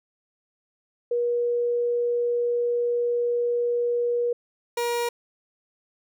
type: tone pair in turn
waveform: sine / 30% pulse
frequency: 479.4 / 475.8 Hz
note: A#4 / A#4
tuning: +48 / +35 cents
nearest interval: unison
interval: 13 cents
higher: first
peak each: -21 dBFS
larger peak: neither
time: 1.11-4.33 / 4.77-5.09 s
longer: first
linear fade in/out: 5 ms
effects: none